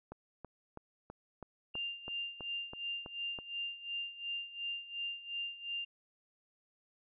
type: click train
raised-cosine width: 1 ms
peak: -31 dBFS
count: 11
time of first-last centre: 0.12-3.388 s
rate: 3.06 Hz
type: tone with tremolo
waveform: sine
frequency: 2794 Hz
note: F7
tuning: in tune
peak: -35 dBFS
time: 1.74-5.85 s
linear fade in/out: 10 ms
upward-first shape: sine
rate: 2.8 Hz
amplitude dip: 80%
effects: none